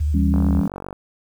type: tone with vibrato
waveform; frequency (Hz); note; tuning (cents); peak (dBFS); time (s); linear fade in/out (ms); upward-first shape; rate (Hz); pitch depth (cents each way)
sine; 75.1; D2; +39; -17; 0-0.61; 10; square; 13; 46
type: chord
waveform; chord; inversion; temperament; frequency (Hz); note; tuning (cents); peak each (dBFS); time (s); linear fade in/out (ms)
sine; C# diminished; first; just; 166.31 / 199.57 / 277.2; E3 / G3 / C#4; +16 / +31 / 0; -23 / -20 / -23; 0.14-0.68; 5
type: click train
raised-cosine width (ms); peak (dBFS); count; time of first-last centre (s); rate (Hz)
1; -17; 29; 0.34-0.928; 47.6
effects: 8-bit